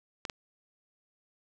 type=clicks; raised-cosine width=0.2 ms; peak=-18 dBFS; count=2; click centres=0.252 / 0.298 s; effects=8-bit